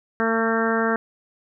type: harmonic tone with a mistuned harmonic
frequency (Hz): 225.8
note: A3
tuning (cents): +45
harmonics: 1 / 2 / 3 / 4 / 5 / 6 / 7 / 8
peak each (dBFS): -24 / -24 / -28 / -31 / -30 / -28 / -27 / -31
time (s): 0.2-0.96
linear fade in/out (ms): 0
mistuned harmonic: 8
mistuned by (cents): +15
effects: none